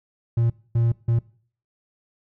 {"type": "tone bursts at uneven times", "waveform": "triangle", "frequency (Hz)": 116.54, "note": "A#2", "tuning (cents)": 0, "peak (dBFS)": -15, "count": 3, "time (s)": [[0.37, 0.5], [0.75, 0.92], [1.08, 1.19]], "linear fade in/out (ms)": 5, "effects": ["noise-tail reverb RT60 0.5 s tail -22 dB re dry"]}